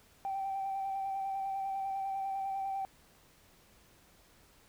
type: tone with vibrato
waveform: sine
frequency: 779 Hz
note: G5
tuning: 11 cents flat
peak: -32 dBFS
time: 0.25-2.85 s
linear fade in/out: 0 ms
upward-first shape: square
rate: 10 Hz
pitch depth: 15 cents each way
effects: tanh soft clip ceiling -29 dBFS + pink hiss -63 dBFS RMS until 4.68 s